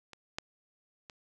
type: clicks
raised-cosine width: 0.2 ms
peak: -30 / -17 / -29 dBFS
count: 3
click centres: 0.133 / 0.385 / 1.098 s
effects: none